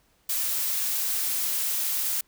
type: noise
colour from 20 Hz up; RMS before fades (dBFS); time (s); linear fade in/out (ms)
blue; -27; 0.29-2.21; 5
effects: pink hiss -65 dBFS RMS until 2.27 s